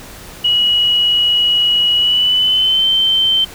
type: tone with pitch glide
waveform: sine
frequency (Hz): 2914 to 3105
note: F#7 to G7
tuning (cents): -27 to -17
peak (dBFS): -10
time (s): 0.44-3.45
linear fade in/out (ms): 10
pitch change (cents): +110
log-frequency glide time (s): 1.94-2.89
effects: pink hiss -35 dBFS RMS until 3.54 s